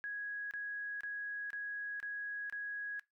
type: tone bursts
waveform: sine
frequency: 1661.2 Hz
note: G#6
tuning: in tune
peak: -38 dBFS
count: 6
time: 0.04-2.995 s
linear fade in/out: 0 ms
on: 470 ms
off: 27 ms
effects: noise-tail reverb RT60 0.2 s tail -20 dB re dry